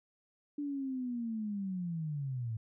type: linear sweep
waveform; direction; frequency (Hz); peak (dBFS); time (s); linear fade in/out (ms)
sine; down; 293.7 to 107.9; -34; 0.58-2.57; 5
effects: none